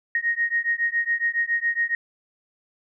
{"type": "beating tone pair", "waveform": "sine", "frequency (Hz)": [1864.7, 1871.9], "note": ["A#6", "A#6"], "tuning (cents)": [0, 7], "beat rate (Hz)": 7.2, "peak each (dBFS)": [-24, -24], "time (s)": [0.15, 1.95], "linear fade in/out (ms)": 2, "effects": []}